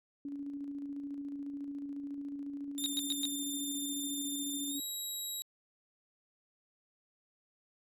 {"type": "tone with tremolo", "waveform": "sine", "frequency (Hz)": 283.1, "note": "C#4", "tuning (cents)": 37, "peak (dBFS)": -37, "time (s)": [0.25, 4.8], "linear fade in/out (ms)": 2, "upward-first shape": "square", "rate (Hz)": 14, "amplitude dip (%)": 30}
{"type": "tone with pitch glide", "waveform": "10% pulse", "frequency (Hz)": [3594, 3852], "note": ["A7", "B7"], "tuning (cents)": [36, -44], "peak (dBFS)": -30, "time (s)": [2.78, 5.42], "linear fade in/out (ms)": 0, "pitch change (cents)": 120, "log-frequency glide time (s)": [4.68, 4.8]}
{"type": "tone bursts", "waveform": "sine", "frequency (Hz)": 3762, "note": "A#7", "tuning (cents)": 15, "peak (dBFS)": -30, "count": 4, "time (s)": [2.84, 3.254], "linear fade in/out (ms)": 0, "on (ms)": 21, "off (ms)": 110}
{"effects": ["resampled to 32000 Hz"]}